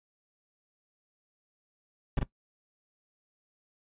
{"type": "noise with echo", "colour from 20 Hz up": "brown", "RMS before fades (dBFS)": -25, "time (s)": [2.17, 2.19], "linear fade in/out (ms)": 2, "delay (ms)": 41, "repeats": 1, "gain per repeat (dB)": -2, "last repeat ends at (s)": 2.231, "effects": ["noise-tail reverb RT60 0.1 s tail -18 dB re dry", "resampled to 8000 Hz"]}